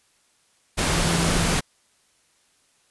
sine tone in noise, 168.8 Hz, E3, 41 cents sharp, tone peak -24 dBFS, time 0.9-1.56 s, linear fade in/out 20 ms, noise pink, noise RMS -22 dBFS, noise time 0.77-1.61 s, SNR -5 dB, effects white hiss -63 dBFS RMS until 2.9 s + resampled to 24000 Hz

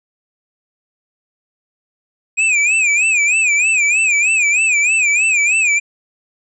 square tone with vibrato, 2475 Hz, D#7, 10 cents flat, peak -12 dBFS, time 2.37-5.8 s, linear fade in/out 20 ms, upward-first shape sine, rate 3.2 Hz, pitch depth 130 cents each way, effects resampled to 22050 Hz

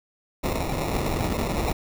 pink noise with sample-and-hold, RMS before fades -26 dBFS, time 0.43-1.73 s, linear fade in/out 10 ms, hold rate 1575 Hz, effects none

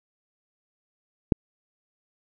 click, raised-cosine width 3 ms, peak -4 dBFS, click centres 1.322 s, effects none

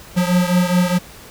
square beating tone pair, 177.5 / 182.3 Hz, F3 / F#3, +28 / -25 cents, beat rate 4.8 Hz, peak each -16 / -19 dBFS, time 0.16-0.99 s, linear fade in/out 20 ms, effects pink hiss -40 dBFS RMS until 1.3 s

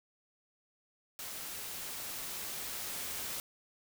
white noise with level ramp, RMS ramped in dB -43 to -39 dBFS, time 1.19-3.4 s, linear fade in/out 0 ms, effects none

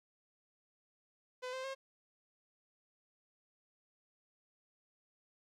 sawtooth tone with pitch steps, 505 / 520.7 / 536.9 Hz, B4 / C5 / C5, +39 / -8 / +45 cents, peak -36 dBFS, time 1.42-1.75 s, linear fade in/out 20 ms, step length 110 ms, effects low-pass 6000 Hz 12 dB/octave + 13-bit

